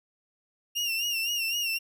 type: tone with vibrato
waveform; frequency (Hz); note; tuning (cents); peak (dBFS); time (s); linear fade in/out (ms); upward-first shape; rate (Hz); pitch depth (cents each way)
30% pulse; 2776; F7; -11; -24; 0.75-1.79; 20; sine; 3.9; 71
effects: none